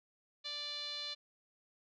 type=tone with low-pass filter; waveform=5% pulse; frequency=587 Hz; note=D5; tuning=1 cent flat; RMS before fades=-42 dBFS; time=0.44-1.15 s; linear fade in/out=20 ms; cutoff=3900 Hz; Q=9.5; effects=none